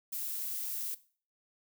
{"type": "noise", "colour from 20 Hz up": "violet", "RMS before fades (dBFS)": -37, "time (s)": [0.12, 0.95], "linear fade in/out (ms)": 10, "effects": ["noise-tail reverb RT60 0.4 s tail -17 dB re dry"]}